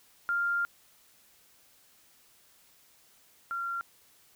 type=tone pair in turn; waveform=sine; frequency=1396.9 / 1378.5 Hz; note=F6 / F6; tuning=0 / -23 cents; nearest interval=unison; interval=23 cents; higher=first; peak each=-26 / -31 dBFS; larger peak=first; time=0.29-0.65 / 3.51-3.81 s; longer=first; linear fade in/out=0 ms; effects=white hiss -62 dBFS RMS until 4.35 s